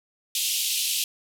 pink band-pass noise, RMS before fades -26 dBFS, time 0.35-1.04 s, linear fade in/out 2 ms, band 2700 to 15000 Hz, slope 48 dB/octave, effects none

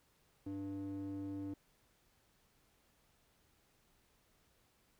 square tone with band-pass filter, 98 Hz, G2, in tune, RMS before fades -43 dBFS, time 0.46-1.54 s, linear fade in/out 5 ms, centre 280 Hz, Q 3, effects pink hiss -73 dBFS RMS until 4.99 s

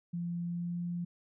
sine tone with pitch glide, 172.4 to 173.9 Hz, F3 to F3, -22 to -7 cents, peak -33 dBFS, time 0.13-1.05 s, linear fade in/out 10 ms, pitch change +15 cents, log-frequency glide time 0.43-0.79 s, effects none

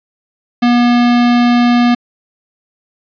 square tone, 241.2 Hz, B3, 41 cents flat, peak -8 dBFS, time 0.62-1.95 s, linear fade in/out 10 ms, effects resampled to 11025 Hz + 7-bit

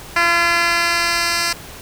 10% pulse tone with band-pass filter sweep, 341.8 Hz, F4, 37 cents flat, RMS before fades -17 dBFS, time 0.16-1.53 s, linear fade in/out 5 ms, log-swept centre 2100 to 5100 Hz, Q 0.9, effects pink hiss -36 dBFS RMS until 1.81 s

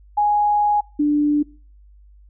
sine tone pair in turn, 830.6 / 294.8 Hz, G#5 / D4, 0 / +7 cents, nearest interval octave + tritone, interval 1793 cents, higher first, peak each -14 dBFS, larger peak neither, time 0.17-0.81 / 0.99-1.43 s, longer first, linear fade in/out 10 ms, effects noise-tail reverb RT60 0.4 s tail -23 dB re dry + added 50 Hz sine -45 dBFS peak until 2.29 s

